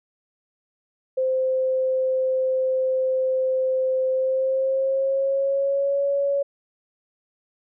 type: tone with pitch glide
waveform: sine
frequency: 520 to 560.6 Hz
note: C5 to C#5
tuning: -11 to +19 cents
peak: -19 dBFS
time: 1.17-6.43 s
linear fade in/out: 10 ms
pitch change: +130 cents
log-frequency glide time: 4.11-6.03 s
effects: none